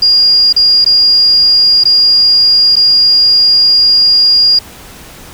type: tone with dropouts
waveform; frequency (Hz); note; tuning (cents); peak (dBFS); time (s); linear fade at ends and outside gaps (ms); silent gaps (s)
sine; 4835; D8; +50; -4; 0.02-4.59; 5; 0.527-0.563 / 0.846-0.861 / 1.838-1.853 / 2.757-2.765
effects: pink hiss -33 dBFS RMS until 5.33 s